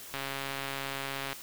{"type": "click train", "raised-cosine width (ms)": 0.3, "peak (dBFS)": -19, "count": 164, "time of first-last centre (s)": [0.14, 1.33], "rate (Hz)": 137, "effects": ["white hiss -46 dBFS RMS until 1.42 s"]}